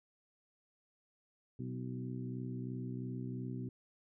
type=harmonic tone with a mistuned harmonic; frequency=62.9 Hz; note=B1; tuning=32 cents sharp; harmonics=2 / 3 / 4 / 5 / 6; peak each=-41 / -46 / -44 / -51 / -51 dBFS; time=1.59-3.69 s; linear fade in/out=5 ms; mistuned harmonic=5; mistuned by=+20 cents; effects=none